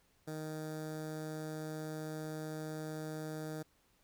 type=tone with notch filter; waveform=15% pulse; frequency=155.56 Hz; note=D#3; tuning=in tune; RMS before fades=-42 dBFS; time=0.27-3.63 s; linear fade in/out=10 ms; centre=2700 Hz; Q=0.94; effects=pink hiss -72 dBFS RMS until 4.03 s